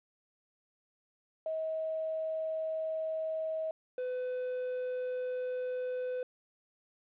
sine / triangle tone pair in turn, 637 / 503.6 Hz, D#5 / B4, +41 / +34 cents, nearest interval major third, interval 407 cents, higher first, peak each -32 / -31 dBFS, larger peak second, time 1.46-3.71 / 3.98-6.23 s, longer neither, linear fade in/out 2 ms, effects resampled to 8000 Hz + 11-bit

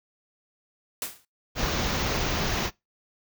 white noise with exponential decay, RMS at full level -28 dBFS, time 1.02-1.25 s, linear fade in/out 1 ms, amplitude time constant 49 ms
pink band-stop noise, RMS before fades -27 dBFS, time 1.55-2.71 s, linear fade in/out 50 ms, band 6800 to 15000 Hz, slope 96 dB/octave
effects noise-tail reverb RT60 0.2 s tail -23 dB re dry

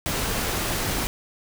pink noise, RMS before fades -26 dBFS, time 0.06-1.07 s, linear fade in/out 0 ms, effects none

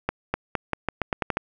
accelerating click train, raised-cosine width 0.5 ms, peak -8 dBFS, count 10, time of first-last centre 0.09-1.371 s, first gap 250 ms, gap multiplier 0.85, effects none

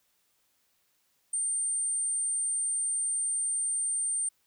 sine tone, 8870 Hz, C#9, in tune, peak -27 dBFS, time 1.33-4.29 s, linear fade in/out 5 ms, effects white hiss -72 dBFS RMS until 4.46 s

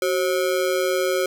square ring-modulated tone, 456.3 Hz, A#4, 37 cents flat, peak -17 dBFS, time 0.02-1.26 s, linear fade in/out 2 ms, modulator 81.5 Hz, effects 9-bit

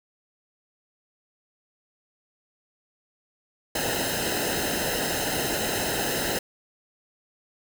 pink noise with comb filter, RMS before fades -27 dBFS, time 3.75-6.39 s, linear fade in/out 5 ms, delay 0.87 ms, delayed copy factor -0.85, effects none

